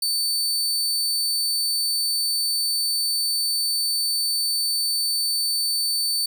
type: tone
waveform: sawtooth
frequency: 4540 Hz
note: C#8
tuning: 41 cents sharp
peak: -18 dBFS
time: 0.02-6.26 s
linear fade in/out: 5 ms
effects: none